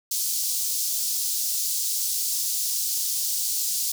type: high-pass noise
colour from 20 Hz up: pink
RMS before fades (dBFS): -26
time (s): 0.11-3.92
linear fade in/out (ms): 5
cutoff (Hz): 4900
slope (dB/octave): 24
effects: none